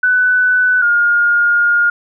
sine tone pair in turn, 1496 / 1421.1 Hz, F#6 / F6, +19 / +30 cents, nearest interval minor second, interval 89 cents, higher first, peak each -9 dBFS, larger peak neither, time 0.03-0.82 / 0.82-1.9 s, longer second, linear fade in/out 5 ms, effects none

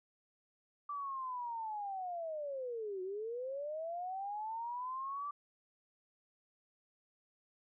sine linear two-way sweep, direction down then up, 1171 to 363.6 to 1171 Hz, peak -38 dBFS, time 0.89-5.31 s, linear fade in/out 5 ms, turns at 3.02 s, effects none

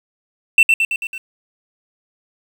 triangle tone with echo, 2684 Hz, E7, 31 cents sharp, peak -4 dBFS, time 0.58-0.63 s, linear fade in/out 2 ms, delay 110 ms, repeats 5, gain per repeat -4 dB, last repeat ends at 1.18 s, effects 7-bit

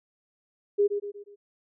sine tone with echo, 407.8 Hz, G#4, 32 cents flat, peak -18 dBFS, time 0.78-0.88 s, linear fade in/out 20 ms, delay 120 ms, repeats 4, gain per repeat -7 dB, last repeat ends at 1.36 s, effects none

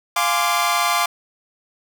sawtooth chord, D half-diminished seventh, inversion first, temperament equal with one note detuned, 698.5 / 830.6 / 1038.1 / 1174.7 Hz, F5 / Ab5 / C6 / D6, 0 / 0 / -14 / 0 cents, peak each -19 / -22 / -19 / -17 dBFS, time 0.16-1.06 s, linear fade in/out 5 ms, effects none

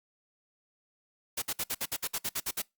white noise bursts, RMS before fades -32 dBFS, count 12, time 1.37-2.621 s, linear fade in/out 10 ms, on 52 ms, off 57 ms, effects noise-tail reverb RT60 0.2 s tail -24 dB re dry + Opus 48 kbps

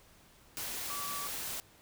sine tone in noise, 1150 Hz, D6, 37 cents flat, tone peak -40 dBFS, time 0.9-1.27 s, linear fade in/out 0 ms, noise white, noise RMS -39 dBFS, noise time 0.57-1.6 s, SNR -4 dB, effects pink hiss -61 dBFS RMS until 1.81 s

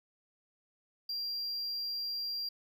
triangle tone, 4755 Hz, D8, 21 cents sharp, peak -33 dBFS, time 1.09-2.49 s, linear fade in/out 5 ms, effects none

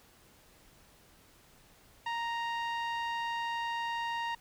sawtooth tone with low-pass filter, 932.3 Hz, A#5, in tune, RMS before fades -35 dBFS, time 2.06-4.35 s, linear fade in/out 5 ms, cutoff 3000 Hz, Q 0.96, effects pink hiss -61 dBFS RMS until 4.4 s

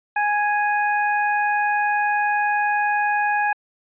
25% pulse tone, 830 Hz, G#5, 1 cent flat, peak -14 dBFS, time 0.16-3.53 s, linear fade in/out 5 ms, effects resampled to 8000 Hz

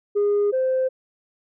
sine tone pair in turn, 410 / 519.6 Hz, G#4 / C5, -22 / -12 cents, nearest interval major third, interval 410 cents, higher second, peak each -15 / -17 dBFS, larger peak first, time 0.15-0.52 / 0.52-0.89 s, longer neither, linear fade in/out 20 ms, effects tanh soft clip ceiling -15 dBFS

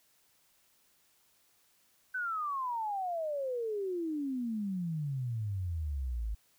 sine exponential sweep, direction down, 1535 to 51.1 Hz, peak -32 dBFS, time 2.14-6.35 s, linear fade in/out 10 ms, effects white hiss -69 dBFS RMS until 6.58 s

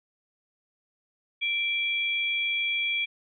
sine tone pair together, 2349 / 3322 Hz, D7 / G#7, 0 / 0 cents, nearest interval tritone, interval 600 cents, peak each -26 / -30 dBFS, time 1.41-3.06 s, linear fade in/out 20 ms, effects none

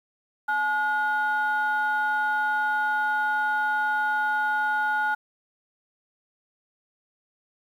sine tone pair together, 852 / 1440.8 Hz, G#5 / F#6, +44 / -46 cents, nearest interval major sixth, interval 910 cents, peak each -24 / -23 dBFS, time 0.48-5.15 s, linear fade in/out 10 ms, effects tanh soft clip ceiling -17 dBFS + 9-bit

